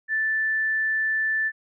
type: tone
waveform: sine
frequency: 1760 Hz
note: A6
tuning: in tune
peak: -21 dBFS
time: 0.08-1.52 s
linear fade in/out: 50 ms
effects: none